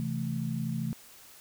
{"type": "chord", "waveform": "sine", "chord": "A minor", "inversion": "first", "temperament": "just", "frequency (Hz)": [132, 165, 220], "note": ["C3", "E3", "A3"], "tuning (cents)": [16, 2, 0], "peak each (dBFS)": -34, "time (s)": [0, 0.93], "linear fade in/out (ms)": 0, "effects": ["white hiss -53 dBFS RMS until 1.4 s"]}